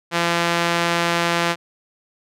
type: tone with band-pass filter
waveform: sawtooth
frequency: 170.6 Hz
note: F3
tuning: 40 cents flat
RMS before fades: -20 dBFS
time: 0.11-1.56 s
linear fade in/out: 50 ms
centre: 2100 Hz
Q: 0.52
effects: none